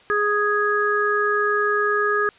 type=harmonic tone; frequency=415.3 Hz; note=G#4; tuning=in tune; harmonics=1 / 3 / 4; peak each=-22 / -22 / -22 dBFS; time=0.1-2.29 s; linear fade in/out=0 ms; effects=white hiss -51 dBFS RMS until 2.38 s + resampled to 8000 Hz